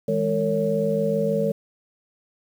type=tone cluster; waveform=sine; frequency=161.5 / 208.4 / 454.4 / 560 Hz; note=E3 / G#3 / A#4 / C#5; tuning=-35 / +6 / -44 / +18 cents; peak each=-28 / -26 / -24 / -24 dBFS; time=0.08-1.52 s; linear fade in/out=5 ms; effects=8-bit